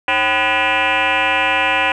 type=tone with frequency modulation; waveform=sine; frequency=1700 Hz; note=G#6; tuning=40 cents sharp; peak=-12 dBFS; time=0.08-1.92 s; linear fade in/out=2 ms; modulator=232 Hz; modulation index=4.8; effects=tanh soft clip ceiling -8 dBFS + 9-bit